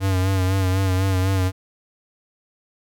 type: tone with vibrato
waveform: square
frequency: 94.5 Hz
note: F#2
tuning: 37 cents sharp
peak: -18 dBFS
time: 0-1.52 s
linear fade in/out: 50 ms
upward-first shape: sine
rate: 4 Hz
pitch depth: 46 cents each way
effects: none